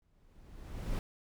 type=noise with exponential growth; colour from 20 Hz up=brown; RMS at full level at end=-32 dBFS; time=0.02-0.99 s; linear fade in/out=1 ms; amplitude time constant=210 ms; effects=none